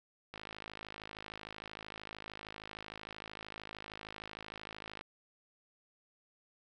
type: click train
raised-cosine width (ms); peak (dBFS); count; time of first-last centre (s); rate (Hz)
0.3; -28; 249; 0.34-5.01; 53.1
effects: none